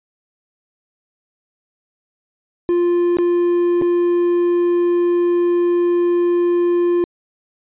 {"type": "tone with dropouts", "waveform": "triangle", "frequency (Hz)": 349.2, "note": "F4", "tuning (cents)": 0, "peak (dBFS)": -11, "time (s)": [2.69, 7.04], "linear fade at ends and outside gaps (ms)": 0, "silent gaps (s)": [[3.17, 3.186], [3.814, 3.821]], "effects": ["resampled to 8000 Hz"]}